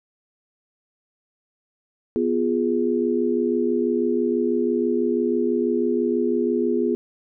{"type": "chord", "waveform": "sine", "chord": "F diminished", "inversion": "second", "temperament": "equal", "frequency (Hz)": [246.9, 349.2, 415.3], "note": ["Cb4", "F4", "Ab4"], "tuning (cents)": [0, 0, 0], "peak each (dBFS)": -23, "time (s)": [2.16, 6.95], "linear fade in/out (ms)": 0, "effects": []}